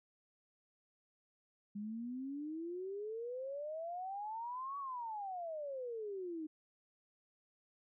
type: exponential two-way sweep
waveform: sine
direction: up then down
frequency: 201.4 to 1140 to 304.2 Hz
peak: -40 dBFS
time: 1.75-6.47 s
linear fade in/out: 10 ms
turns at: 4.78 s
effects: none